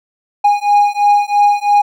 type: beating tone pair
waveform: triangle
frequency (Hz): 820 / 823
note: G#5 / G#5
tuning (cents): -22 / -16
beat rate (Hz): 3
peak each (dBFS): -10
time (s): 0.44-1.82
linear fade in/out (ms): 10
effects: none